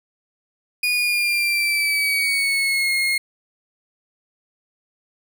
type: tone with pitch glide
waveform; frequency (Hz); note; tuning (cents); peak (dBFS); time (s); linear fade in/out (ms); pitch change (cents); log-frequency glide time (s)
35% pulse; 2454 to 2149; D#7 to C7; -25 to +46; -16; 0.83-3.18; 5; -229; 0.94-2.93
effects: none